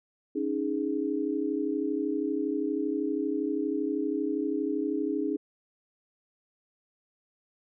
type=chord; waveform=sine; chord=C# suspended second; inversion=none; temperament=equal with one note detuned; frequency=278.5 / 311.1 / 415.3 Hz; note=C#4 / D#4 / G#4; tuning=+8 / 0 / 0 cents; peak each=-31 / -30 / -32 dBFS; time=0.35-5.37 s; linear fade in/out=10 ms; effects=none